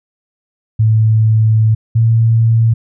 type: tone pair in turn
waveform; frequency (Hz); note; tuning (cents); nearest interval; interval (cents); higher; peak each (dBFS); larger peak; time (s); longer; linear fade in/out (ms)
sine; 110 / 113.75; A2 / A#2; 0 / -42; minor second; 58; second; -7; neither; 0.79-1.75 / 1.95-2.74; first; 10
effects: none